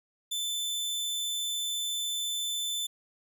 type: tone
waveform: sawtooth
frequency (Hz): 3526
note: A7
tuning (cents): +3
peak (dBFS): -27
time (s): 0.31-2.87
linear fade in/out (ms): 10
effects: none